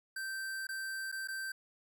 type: tone with dropouts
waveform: square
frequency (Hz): 1560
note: G6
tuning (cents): -9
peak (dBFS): -38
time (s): 0.16-1.52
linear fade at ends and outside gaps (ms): 5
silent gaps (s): 0.67-0.689 / 1.117-1.124 / 1.275-1.284
effects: none